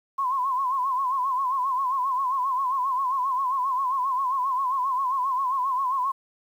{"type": "tone with vibrato", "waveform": "sine", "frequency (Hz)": 1046.5, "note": "C6", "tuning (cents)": 0, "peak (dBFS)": -22, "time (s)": [0.18, 6.12], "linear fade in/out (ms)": 10, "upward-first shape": "sine", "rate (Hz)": 7.5, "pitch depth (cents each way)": 99, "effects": ["9-bit"]}